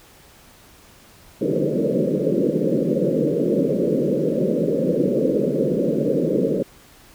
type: band-pass noise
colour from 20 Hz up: white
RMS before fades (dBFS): -20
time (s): 1.41-6.63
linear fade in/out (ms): 5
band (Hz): 140 to 560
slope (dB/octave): 96
effects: pink hiss -49 dBFS RMS until 7.14 s